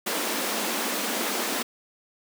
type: high-pass noise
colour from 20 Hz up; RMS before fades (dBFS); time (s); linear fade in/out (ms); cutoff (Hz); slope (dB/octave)
pink; -28; 0.06-1.63; 10; 200; 96
effects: none